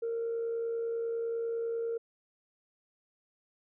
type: tone with amplitude modulation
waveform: sine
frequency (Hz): 461.4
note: A#4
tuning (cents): -18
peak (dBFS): -28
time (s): 0.02-1.98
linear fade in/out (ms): 10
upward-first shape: sine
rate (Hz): 70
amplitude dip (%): 35
effects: tanh soft clip ceiling -27 dBFS